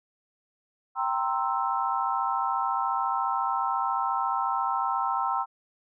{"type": "chord", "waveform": "sine", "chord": "C dominant seventh", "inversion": "second", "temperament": "equal", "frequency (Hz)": [784, 932.3, 1046.5, 1318.5], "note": ["G5", "Bb5", "C6", "E6"], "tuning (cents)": [0, 0, 0, 0], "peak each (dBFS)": -30, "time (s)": [0.95, 5.46], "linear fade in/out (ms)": 50, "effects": []}